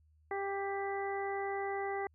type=harmonic tone with a mistuned harmonic; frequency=395.6 Hz; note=G4; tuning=16 cents sharp; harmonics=1 / 2 / 3 / 4 / 5; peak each=-37 / -38 / -46 / -49 / -43 dBFS; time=0.31-2.07 s; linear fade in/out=2 ms; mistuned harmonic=3; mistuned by=-16 cents; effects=added 77 Hz sine -64 dBFS peak until 2.14 s

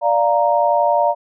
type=chord; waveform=sine; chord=Bb major; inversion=first; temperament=equal; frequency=587.3 / 698.5 / 932.3 Hz; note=D5 / F5 / Bb5; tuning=0 / 0 / 0 cents; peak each=-17 dBFS; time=0.01-1.15 s; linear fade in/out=50 ms; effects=none

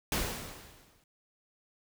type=noise with exponential decay; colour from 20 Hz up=pink; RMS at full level=-29 dBFS; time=0.12-1.04 s; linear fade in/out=2 ms; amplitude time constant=200 ms; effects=none

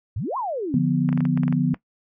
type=exponential two-way sweep; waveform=sine; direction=up then down; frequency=83 to 1108.7 to 209.3 Hz; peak=-24 dBFS; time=0.16-0.8 s; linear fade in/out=5 ms; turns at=0.37 s
type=chord; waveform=sine; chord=B diminished; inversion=first; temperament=equal with one note detuned; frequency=146.83 / 175.52 / 246.9 Hz; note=D3 / F3 / B3; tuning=0 / +9 / 0 cents; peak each=-22 dBFS; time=0.74-1.74 s; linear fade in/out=2 ms
type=clicks; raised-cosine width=0.5 ms; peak=-19 dBFS; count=10; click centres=1.09 / 1.128 / 1.176 / 1.206 / 1.253 / 1.375 / 1.434 / 1.48 / 1.526 / 1.744 s
effects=noise-tail reverb RT60 0.1 s tail -18 dB re dry

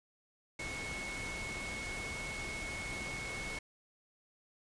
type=tone in noise; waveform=sine; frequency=2196 Hz; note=C#7; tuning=17 cents flat; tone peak=-41 dBFS; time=0.59-3.59 s; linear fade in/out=5 ms; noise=pink; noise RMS=-43 dBFS; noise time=0.59-3.59 s; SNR=-1 dB; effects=resampled to 22050 Hz

